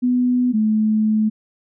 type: tone pair in turn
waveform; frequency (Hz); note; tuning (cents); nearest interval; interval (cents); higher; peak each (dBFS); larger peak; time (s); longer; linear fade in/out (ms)
sine; 248.3 / 216; B3 / A3; +9 / -32; major second; 241; first; -14; neither; 0.02-0.53 / 0.53-1.3; second; 20
effects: none